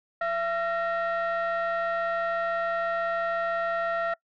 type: tone cluster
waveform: sine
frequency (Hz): 673 / 1363 / 1862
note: E5 / F6 / A#6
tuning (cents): +36 / -43 / -2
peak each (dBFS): -26 / -28 / -33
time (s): 0.21-4.14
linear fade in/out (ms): 5
effects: noise-tail reverb RT60 0.1 s tail -23 dB re dry + tanh soft clip ceiling -21 dBFS